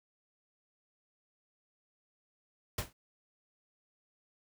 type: noise with exponential decay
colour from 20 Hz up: pink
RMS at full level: -30 dBFS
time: 2.78-2.93 s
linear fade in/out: 5 ms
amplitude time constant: 31 ms
effects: none